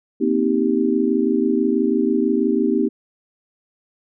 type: chord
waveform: sine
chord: C minor seventh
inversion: third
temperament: just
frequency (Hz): 235.5 / 261.6 / 314 / 392.4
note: Bb3 / C4 / Eb4 / G4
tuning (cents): +18 / 0 / +16 / +2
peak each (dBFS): -21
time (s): 0.2-2.89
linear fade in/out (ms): 20
effects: none